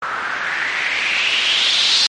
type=noise with low-pass filter sweep; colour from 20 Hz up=blue; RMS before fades=-18 dBFS; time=0.02-2.07 s; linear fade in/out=5 ms; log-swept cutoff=1300 to 4300 Hz; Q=3.9; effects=low-pass 7000 Hz 12 dB/octave + MP3 48 kbps